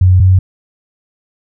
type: tone pair in turn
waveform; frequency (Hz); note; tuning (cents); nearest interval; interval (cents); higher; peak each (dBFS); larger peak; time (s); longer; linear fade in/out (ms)
sine; 91.9 / 93.24; F#2 / F#2; -11 / +14; unison; 25; second; -4; neither; 0.01-0.2 / 0.2-0.39; neither; 5
effects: none